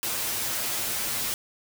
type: noise with comb filter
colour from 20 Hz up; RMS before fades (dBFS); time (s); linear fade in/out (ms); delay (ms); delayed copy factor
white; -29; 0.03-1.34; 0; 8.6; +0.9
effects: none